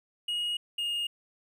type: tone pair in turn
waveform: triangle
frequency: 2881 / 2845 Hz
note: F#7 / F7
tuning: -47 / +31 cents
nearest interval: unison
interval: 22 cents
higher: first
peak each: -27 dBFS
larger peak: neither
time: 0.28-0.57 / 0.78-1.07 s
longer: neither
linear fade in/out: 5 ms
effects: none